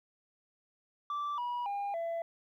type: tone with pitch steps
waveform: sine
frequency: 1167 / 970.1 / 806.3 / 670.3 Hz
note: D6 / B5 / G5 / E5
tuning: -11 / -31 / +49 / +29 cents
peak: -30 dBFS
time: 1.1-2.22 s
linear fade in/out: 2 ms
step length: 280 ms
effects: tanh soft clip ceiling -32 dBFS + 12-bit